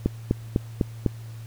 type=click train; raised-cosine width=3 ms; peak=-7 dBFS; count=5; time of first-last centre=0.06-1.063 s; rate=3.99 Hz; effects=added 113 Hz sine -36 dBFS peak until 1.46 s + pink hiss -52 dBFS RMS until 1.46 s